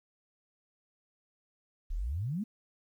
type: exponential sweep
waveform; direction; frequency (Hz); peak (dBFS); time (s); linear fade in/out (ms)
sine; up; 32.7 to 230.7; -31; 1.9-2.44; 10
effects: 11-bit